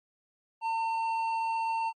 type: tone with hard clipping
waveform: triangle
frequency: 904 Hz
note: A5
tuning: 47 cents sharp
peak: -29 dBFS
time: 0.61-1.93 s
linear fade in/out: 50 ms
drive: 10 dB
effects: MP3 32 kbps